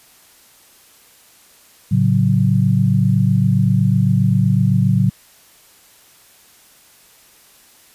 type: chord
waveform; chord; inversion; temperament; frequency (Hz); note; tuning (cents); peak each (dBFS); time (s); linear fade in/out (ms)
sine; F# minor; first; just; 111 / 138.75 / 185; A2 / C#3 / F#3; +16 / +2 / 0; -16; 1.91-5.1; 10
effects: white hiss -49 dBFS RMS until 7.94 s + resampled to 32000 Hz